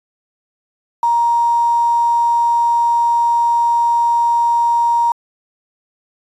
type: tone with quantisation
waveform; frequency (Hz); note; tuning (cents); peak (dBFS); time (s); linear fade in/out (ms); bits
sine; 940; A#5; +14; -11; 1.03-5.12; 2; 6
effects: resampled to 24000 Hz